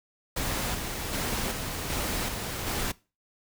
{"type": "noise with tremolo", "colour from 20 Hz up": "pink", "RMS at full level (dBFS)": -30, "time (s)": [0.36, 2.92], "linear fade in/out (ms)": 10, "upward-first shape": "square", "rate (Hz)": 1.3, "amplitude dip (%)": 35, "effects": ["noise-tail reverb RT60 0.3 s tail -21 dB re dry"]}